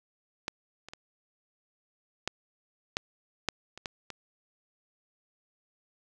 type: clicks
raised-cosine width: 0.2 ms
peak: -14 / -27 / -25 / -12 / -11 / -9 / -26 / -17 / -22 dBFS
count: 9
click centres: 0.481 / 0.886 / 0.935 / 2.276 / 2.969 / 3.487 / 3.776 / 3.858 / 4.103 s
effects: none